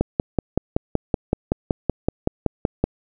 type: click train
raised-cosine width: 2 ms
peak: -4 dBFS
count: 16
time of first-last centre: 0.01-2.84 s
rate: 5.3 Hz
effects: none